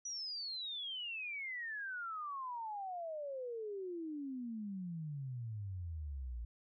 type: exponential sweep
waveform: sine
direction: down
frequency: 5920 to 55.8 Hz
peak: -40 dBFS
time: 0.05-6.45 s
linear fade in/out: 5 ms
effects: none